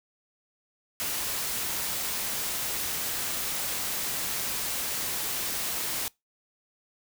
white noise, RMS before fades -31 dBFS, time 1-6.08 s, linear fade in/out 0 ms, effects noise-tail reverb RT60 0.2 s tail -24 dB re dry

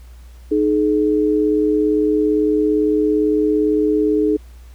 sine tone pair together, 307.6 / 425.3 Hz, D#4 / G#4, -20 / +41 cents, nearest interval tritone, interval 561 cents, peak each -16 dBFS, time 0.51-4.37 s, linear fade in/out 10 ms, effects added 60 Hz sine -37 dBFS peak until 4.74 s + pink hiss -53 dBFS RMS until 4.74 s

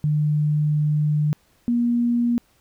sine tone pair in turn, 150.2 / 238.4 Hz, D3 / A#3, +39 / +39 cents, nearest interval minor sixth, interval 800 cents, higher second, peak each -17 dBFS, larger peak neither, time 0.04-1.33 / 1.68-2.38 s, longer first, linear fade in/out 0 ms, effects pink hiss -61 dBFS RMS until 2.6 s

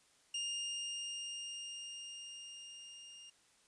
sawtooth tone with level ramp, 2818 Hz, F7, 15 cents sharp, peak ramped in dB -33 to -49 dBFS, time 0.34-3.3 s, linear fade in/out 5 ms, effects white hiss -69 dBFS RMS until 3.67 s + resampled to 22050 Hz

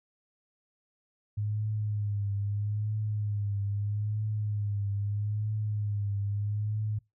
sine tone with vibrato, 103.83 Hz, G#2, in tune, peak -28 dBFS, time 1.37-6.99 s, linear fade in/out 10 ms, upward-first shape triangle, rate 0.78 Hz, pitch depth 63 cents each way, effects noise-tail reverb RT60 0.2 s tail -23 dB re dry

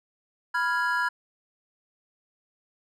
triangle chord, F diminished, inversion second, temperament equal, 987.8 / 1396.9 / 1661.2 Hz, Cb6 / F6 / Ab6, 0 / 0 / 0 cents, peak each -26 dBFS, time 0.54-1.09 s, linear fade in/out 10 ms, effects none

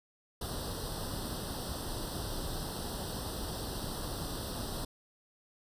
pink noise with comb filter, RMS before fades -38 dBFS, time 0.41-4.85 s, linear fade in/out 5 ms, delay 0.22 ms, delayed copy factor +1, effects resampled to 32000 Hz

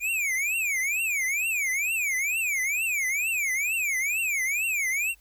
square tone with vibrato, 2349 Hz, D7, in tune, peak -25 dBFS, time 0-5.15 s, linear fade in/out 50 ms, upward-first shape triangle, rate 2.2 Hz, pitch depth 290 cents each way, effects added 50 Hz sine -58 dBFS peak until 5.2 s + white hiss -63 dBFS RMS until 5.2 s

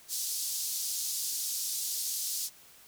pink band-pass noise, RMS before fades -34 dBFS, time 0.08-2.5 s, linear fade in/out 50 ms, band 4700 to 16000 Hz, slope 24 dB/octave, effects white hiss -56 dBFS RMS until 2.87 s

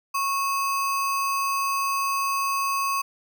sine tone with sample-and-hold, 1100 Hz, C#6, 14 cents flat, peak -22 dBFS, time 0.14-3.02 s, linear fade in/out 10 ms, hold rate 3675 Hz, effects none

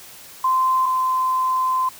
sine tone pair in turn, 1037 / 1031.6 Hz, C6 / C6, -16 / -25 cents, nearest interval unison, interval 9 cents, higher first, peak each -15 / -17 dBFS, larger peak first, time 0.44-0.86 / 0.86-1.89 s, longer second, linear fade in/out 5 ms, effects white hiss -42 dBFS RMS until 1.99 s

